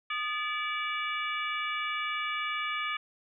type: harmonic tone with a mistuned harmonic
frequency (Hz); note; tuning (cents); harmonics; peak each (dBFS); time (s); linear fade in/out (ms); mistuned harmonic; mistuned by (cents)
577; D5; -31; 2 / 3 / 4 / 5 / 6; -34 / -39 / -34 / -39 / -43; 0.1-2.97; 5; 2; +110
effects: none

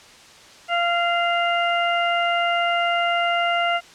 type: harmonic tone with a mistuned harmonic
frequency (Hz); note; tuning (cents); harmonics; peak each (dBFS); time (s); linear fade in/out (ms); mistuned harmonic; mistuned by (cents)
691; F5; -19; 1 / 2 / 3 / 4; -21 / -24 / -26 / -27; 0.68-3.81; 50; 4; +29
effects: white hiss -46 dBFS RMS until 3.94 s + low-pass 6000 Hz 12 dB/octave

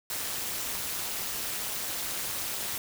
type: noise with amplitude modulation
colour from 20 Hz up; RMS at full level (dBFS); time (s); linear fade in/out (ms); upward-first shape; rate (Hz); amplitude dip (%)
white; -30; 0.1-2.78; 2; sine; 214; 80
effects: none

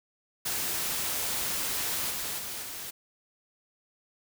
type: noise with level steps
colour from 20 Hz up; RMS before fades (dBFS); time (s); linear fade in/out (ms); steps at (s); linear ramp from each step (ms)
white; -31 / -34 / -37 / -39; 0.45-2.91; 10; 2.1 / 2.38 / 2.62; 10
effects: none

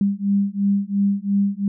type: beating tone pair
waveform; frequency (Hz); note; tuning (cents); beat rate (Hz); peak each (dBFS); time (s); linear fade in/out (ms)
sine; 198.3 / 201.2; G3 / G3; +20 / +45; 2.9; -20; 0.01-1.68; 2
effects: none

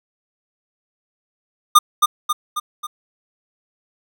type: tone with echo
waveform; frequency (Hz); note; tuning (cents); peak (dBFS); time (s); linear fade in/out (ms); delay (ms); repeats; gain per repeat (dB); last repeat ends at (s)
square; 1213; D#6; -44; -6; 1.75-1.79; 10; 270; 4; -5; 2.87
effects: none

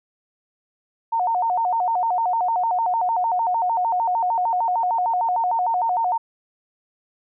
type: tone with vibrato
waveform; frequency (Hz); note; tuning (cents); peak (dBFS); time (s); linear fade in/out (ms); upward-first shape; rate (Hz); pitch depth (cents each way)
sine; 814; G#5; -35; -18; 1.12-6.18; 10; square; 6.6; 200
effects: none

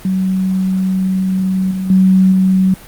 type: tone with level steps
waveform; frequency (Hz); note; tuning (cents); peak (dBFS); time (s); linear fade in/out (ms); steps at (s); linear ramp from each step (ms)
sine; 188.2; F#3; +30; -12 / -16 / -6 / -8; 0.05-2.74; 2; 1.71 / 1.9 / 2.32; 2
effects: pink hiss -37 dBFS RMS until 2.87 s + Opus 32 kbps

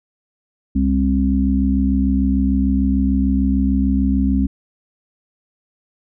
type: harmonic tone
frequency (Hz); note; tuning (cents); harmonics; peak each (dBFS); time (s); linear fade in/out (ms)
66.7; C2; +34; 1 / 3 / 4; -18 / -18 / -18; 0.75-4.47; 10
effects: none

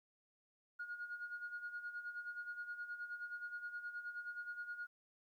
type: tone with tremolo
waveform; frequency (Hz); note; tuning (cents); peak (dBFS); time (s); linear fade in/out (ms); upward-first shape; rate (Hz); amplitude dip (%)
sine; 1436; F6; +48; -40; 0.79-4.87; 10; sine; 9.5; 70
effects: tanh soft clip ceiling -37 dBFS + 13-bit

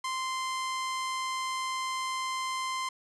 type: tone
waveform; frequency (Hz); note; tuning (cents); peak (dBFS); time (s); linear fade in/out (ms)
sawtooth; 1042; C6; -7; -27; 0.04-2.89; 5
effects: resampled to 22050 Hz + 9-bit

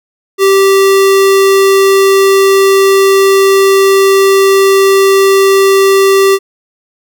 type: tone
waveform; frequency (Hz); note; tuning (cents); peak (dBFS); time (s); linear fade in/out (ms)
square; 389.9; G4; -9; -5; 0.38-6.39; 50
effects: none

